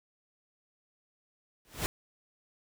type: noise with exponential growth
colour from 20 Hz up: pink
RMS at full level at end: -28 dBFS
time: 1.65-1.86 s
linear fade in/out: 0 ms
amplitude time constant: 45 ms
effects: none